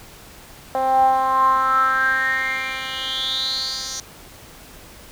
10% pulse tone with band-pass filter sweep, 263.3 Hz, C4, 11 cents sharp, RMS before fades -20 dBFS, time 0.75-4 s, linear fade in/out 0 ms, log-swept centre 660 to 5700 Hz, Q 8.3, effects pink hiss -43 dBFS RMS until 5.11 s

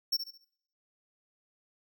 square tone with echo, 5450 Hz, F8, 43 cents flat, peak -26 dBFS, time 0.12-0.17 s, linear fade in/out 10 ms, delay 70 ms, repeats 4, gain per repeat -9 dB, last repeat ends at 0.45 s, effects noise-tail reverb RT60 0.7 s tail -22 dB re dry

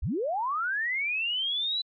sine linear sweep, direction up, 34.23 to 4011 Hz, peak -26 dBFS, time 0.02-1.82 s, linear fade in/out 10 ms, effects MP3 64 kbps

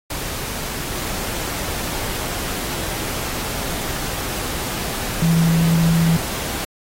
sine tone in noise, 165.7 Hz, E3, 9 cents sharp, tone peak -13 dBFS, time 5.22-6.17 s, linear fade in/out 5 ms, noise pink, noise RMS -26 dBFS, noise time 0.1-6.65 s, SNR +10 dB, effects AAC 48 kbps

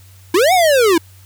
square linear two-way sweep, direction up then down, 311.1 to 765 to 313 Hz, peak -10 dBFS, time 0.34-0.98 s, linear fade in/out 5 ms, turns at 0.53 s, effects added 94 Hz sine -41 dBFS peak until 1.25 s + white hiss -49 dBFS RMS until 1.25 s

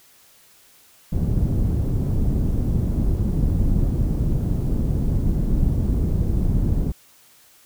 pink low-pass noise, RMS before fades -20 dBFS, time 1.12-6.92 s, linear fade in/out 10 ms, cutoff 200 Hz, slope 12 dB/octave, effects white hiss -53 dBFS RMS until 7.65 s

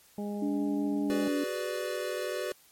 harmonic tone, 205.5 Hz, G#3, 18 cents flat, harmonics 1 / 2 / 3 / 4, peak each -33 / -39 / -43 / -45 dBFS, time 0.18-1.28 s, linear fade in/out 2 ms
sine tone, 288.9 Hz, D4, 28 cents flat, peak -28 dBFS, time 0.42-1.44 s, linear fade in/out 5 ms
square chord, G# half-diminished seventh, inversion third, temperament equal with one note detuned, 374.3 / 415.3 / 493.9 / 587.3 Hz, F#4 / G#4 / B4 / D5, +20 / 0 / 0 / 0 cents, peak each -37 / -42 / -37 / -37 dBFS, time 1.1-2.52 s, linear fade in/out 0 ms
effects white hiss -60 dBFS RMS until 2.71 s + MP3 64 kbps

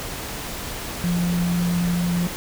sine tone in noise, 174.61 Hz, F3, in tune, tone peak -19 dBFS, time 1.04-2.27 s, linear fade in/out 0 ms, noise pink, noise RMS -31 dBFS, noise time 0-2.36 s, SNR +9 dB, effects none

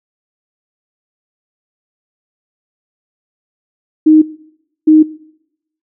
sine tone bursts at uneven times, 311.1 Hz, D#4, in tune, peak -3 dBFS, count 2, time 4.06-4.22 / 4.87-5.03 s, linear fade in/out 10 ms, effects noise-tail reverb RT60 0.8 s tail -20 dB re dry

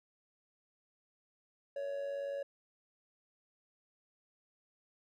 triangle tone with amplitude modulation, 560 Hz, C#5, 18 cents sharp, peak -32 dBFS, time 1.76-2.43 s, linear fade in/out 5 ms, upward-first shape sine, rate 98.6 Hz, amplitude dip 50%, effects none

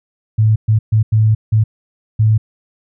sine tone bursts at uneven times, 109.1 Hz, A2, 14 cents flat, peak -8 dBFS, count 6, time 0.38-0.56 / 0.68-0.79 / 0.92-1.03 / 1.12-1.35 / 1.52-1.64 / 2.19-2.38 s, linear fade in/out 10 ms, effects none

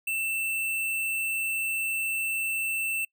sine tone with sample-and-hold, 2666 Hz, E7, 19 cents sharp, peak -26 dBFS, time 0.07-3.05 s, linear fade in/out 5 ms, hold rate 11025 Hz, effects noise-tail reverb RT60 0.1 s tail -26 dB re dry

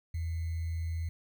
sine tone with sample-and-hold, 82.41 Hz, E2, in tune, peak -31 dBFS, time 0.14-1.09 s, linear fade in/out 5 ms, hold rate 2100 Hz, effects none

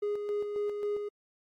triangle tone with tremolo, 413.4 Hz, G#4, 8 cents flat, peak -26 dBFS, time 0.02-1.09 s, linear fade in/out 10 ms, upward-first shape square, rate 3.7 Hz, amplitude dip 45%, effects tanh soft clip ceiling -22 dBFS + AAC 48 kbps

